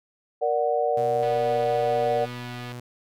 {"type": "chord", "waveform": "sine", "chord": "Bb augmented", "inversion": "none", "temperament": "equal with one note detuned", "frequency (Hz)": [468.6, 587.3, 740], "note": ["Bb4", "D5", "F#5"], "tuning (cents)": [9, 0, 0], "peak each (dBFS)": -25, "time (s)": [0.41, 2.26], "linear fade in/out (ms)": 20}
{"type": "tone with pitch glide", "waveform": "sawtooth", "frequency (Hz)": [123.47, 122.19], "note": ["B2", "B2"], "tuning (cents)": [0, -18], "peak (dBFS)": -31, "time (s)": [0.97, 2.8], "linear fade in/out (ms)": 5, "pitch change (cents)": -18, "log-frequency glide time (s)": [2.04, 2.15]}
{"type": "click train", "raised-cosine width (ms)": 0.3, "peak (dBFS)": -25, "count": 366, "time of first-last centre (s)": [1.23, 2.72], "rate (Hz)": 245}
{"effects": []}